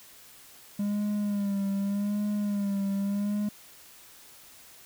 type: tone with vibrato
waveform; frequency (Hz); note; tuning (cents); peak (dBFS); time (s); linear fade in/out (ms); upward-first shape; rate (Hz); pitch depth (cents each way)
triangle; 202.4; G#3; -44; -24; 0.79-3.49; 5; sine; 0.84; 46
effects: white hiss -52 dBFS RMS until 4.85 s